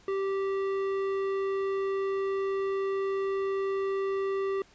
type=tone with tanh clipping; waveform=sine; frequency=389.9 Hz; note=G4; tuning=9 cents flat; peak=-29 dBFS; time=0.08-4.62 s; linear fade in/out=2 ms; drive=13 dB; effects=pink hiss -59 dBFS RMS until 4.74 s + resampled to 16000 Hz